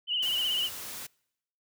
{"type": "tone with vibrato", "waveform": "sine", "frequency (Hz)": 2960, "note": "F#7", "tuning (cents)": 0, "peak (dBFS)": -26, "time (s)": [0.07, 0.7], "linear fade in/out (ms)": 50, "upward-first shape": "triangle", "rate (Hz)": 16, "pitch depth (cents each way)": 82}
{"type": "noise", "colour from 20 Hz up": "white", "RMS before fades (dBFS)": -40, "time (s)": [0.22, 1.07], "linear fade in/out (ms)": 10}
{"effects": ["noise-tail reverb RT60 0.8 s tail -26 dB re dry"]}